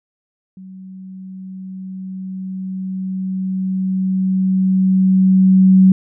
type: tone with level ramp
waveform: sine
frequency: 188.4 Hz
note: F#3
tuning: 32 cents sharp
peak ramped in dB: -33 to -5 dBFS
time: 0.57-5.92 s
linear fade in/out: 2 ms
effects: none